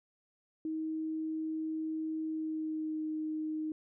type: tone with pitch glide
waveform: sine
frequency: 316.2 to 311.1 Hz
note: D#4 to D#4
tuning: +28 to 0 cents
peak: -33 dBFS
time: 0.65-3.72 s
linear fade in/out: 2 ms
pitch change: -28 cents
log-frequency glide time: 2.24-3.04 s
effects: none